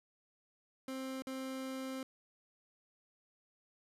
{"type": "tone with dropouts", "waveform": "30% pulse", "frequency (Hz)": 263.4, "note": "C4", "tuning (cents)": 12, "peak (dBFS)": -37, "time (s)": [0.88, 2.03], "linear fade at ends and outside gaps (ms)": 2, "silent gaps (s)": [1.222, 1.27], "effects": ["resampled to 32000 Hz"]}